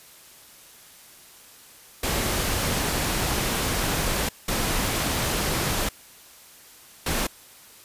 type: noise bursts at uneven times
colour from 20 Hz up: pink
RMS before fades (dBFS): -25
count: 3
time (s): 2.03-4.29 / 4.48-5.89 / 7.06-7.27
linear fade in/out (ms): 5
effects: white hiss -49 dBFS RMS until 7.84 s + resampled to 32000 Hz